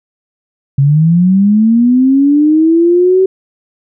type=linear sweep; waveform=sine; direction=up; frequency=134.6 to 382.4 Hz; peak=-5 dBFS; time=0.78-3.26 s; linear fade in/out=5 ms; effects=none

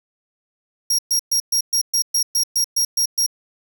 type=tone bursts; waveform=sawtooth; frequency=5610 Hz; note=F8; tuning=7 cents sharp; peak=-13 dBFS; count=12; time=0.9-3.264 s; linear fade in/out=5 ms; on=87 ms; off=120 ms; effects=none

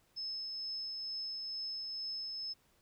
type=tone with tremolo; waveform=sine; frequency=5210 Hz; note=E8; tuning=21 cents flat; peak=-37 dBFS; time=0.16-2.54 s; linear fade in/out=20 ms; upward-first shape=triangle; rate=2.2 Hz; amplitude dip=25%; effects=pink hiss -71 dBFS RMS until 2.81 s

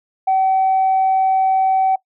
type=tone; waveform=sine; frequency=763 Hz; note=G5; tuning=47 cents flat; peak=-11 dBFS; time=0.27-1.96 s; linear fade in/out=10 ms; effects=noise-tail reverb RT60 0.1 s tail -21 dB re dry + tanh soft clip ceiling -9 dBFS

